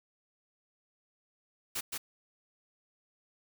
white noise with echo, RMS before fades -35 dBFS, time 1.75-1.81 s, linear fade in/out 10 ms, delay 170 ms, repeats 1, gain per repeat -2 dB, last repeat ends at 1.98 s, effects none

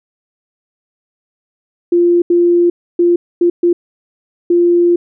sine tone bursts at uneven times, 347.3 Hz, F4, 10 cents flat, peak -7 dBFS, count 6, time 1.92-2.22 / 2.3-2.7 / 2.99-3.16 / 3.41-3.5 / 3.63-3.73 / 4.5-4.96 s, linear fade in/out 5 ms, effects none

